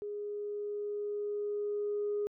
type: tone with level ramp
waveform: sine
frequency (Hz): 413.3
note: G#4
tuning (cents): -8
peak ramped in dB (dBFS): -36 to -29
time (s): 0.02-2.27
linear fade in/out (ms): 0
effects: tanh soft clip ceiling -26 dBFS